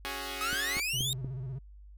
5% pulse chord, C# suspended fourth, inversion none, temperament equal, 277.2 / 370 / 415.3 Hz, C#4 / F#4 / G#4, 0 / 0 / 0 cents, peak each -29 dBFS, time 0.05-0.8 s, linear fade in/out 0 ms
sawtooth exponential sweep, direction up, 1244.5 to 3800 Hz, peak -27 dBFS, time 0.41-1.13 s, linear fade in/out 0 ms
click train, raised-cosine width 3 ms, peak -27 dBFS, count 4, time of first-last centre 0.53-1.246 s, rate 4.19 Hz
triangle tone with vibrato, 130 Hz, C3, 11 cents flat, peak -33 dBFS, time 0.93-1.59 s, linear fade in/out 10 ms, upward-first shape square, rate 16 Hz, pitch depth 86 cents each way
effects added 50 Hz sine -48 dBFS peak until 1.97 s

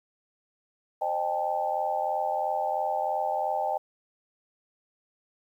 sine tone cluster, 527 / 614 / 791 / 874 Hz, C5 / D#5 / G5 / A5, +12 / -23 / +15 / -12 cents, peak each -36 / -31 / -28 / -33 dBFS, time 1.01-3.78 s, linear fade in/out 10 ms, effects 10-bit

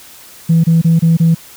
sine tone bursts, 164.81 Hz, E3, in tune, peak -5 dBFS, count 5, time 0.49-1.348 s, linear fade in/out 10 ms, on 150 ms, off 27 ms, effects tanh soft clip ceiling -3 dBFS + white hiss -38 dBFS RMS until 1.56 s

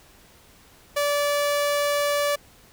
sawtooth tone, 579 Hz, D5, 25 cents flat, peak -17 dBFS, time 0.96-2.36 s, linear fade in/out 10 ms, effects pink hiss -53 dBFS RMS until 2.72 s

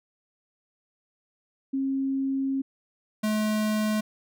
sine / square tone pair in turn, 270 / 214.3 Hz, C#4 / A3, -45 / -45 cents, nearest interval major third, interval 400 cents, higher first, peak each -24 dBFS, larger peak neither, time 1.73-2.62 / 3.23-4.01 s, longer first, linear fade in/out 10 ms, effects none

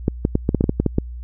clicks, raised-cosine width 3 ms, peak -3 dBFS, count 11, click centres 0.081 / 0.251 / 0.354 / 0.491 / 0.547 / 0.609 / 0.641 / 0.694 / 0.8 / 0.863 / 0.984 s, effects added 60 Hz sine -29 dBFS peak until 1.23 s

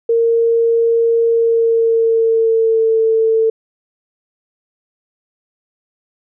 sine tone with pitch glide, 461.2 to 446.5 Hz, A#4 to A4, -19 to +25 cents, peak -10 dBFS, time 0.09-3.5 s, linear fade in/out 5 ms, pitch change -56 cents, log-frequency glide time 1.27-3 s, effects none

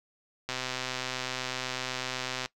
click train, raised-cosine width 0.2 ms, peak -15 dBFS, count 253, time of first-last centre 0.49-2.459 s, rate 128 Hz, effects noise-tail reverb RT60 0.1 s tail -20 dB re dry

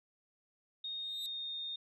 sine tone with pitch glide, 3709 to 3671 Hz, A#7 to A#7, -9 to -27 cents, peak -38 dBFS, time 0.84-1.76 s, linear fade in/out 5 ms, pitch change -18 cents, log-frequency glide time 0.95-1.59 s
sawtooth tone with exponential growth, 3951 Hz, B7, in tune, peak -37 dBFS, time 0.99-1.26 s, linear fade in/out 0 ms, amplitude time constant 57 ms
effects resampled to 32000 Hz

